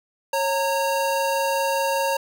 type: tone pair together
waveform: square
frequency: 547.6 / 921 Hz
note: C#5 / A#5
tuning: -21 / -21 cents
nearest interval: major sixth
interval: 900 cents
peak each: -24 / -24 dBFS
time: 0.33-2.17 s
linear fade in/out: 5 ms
effects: none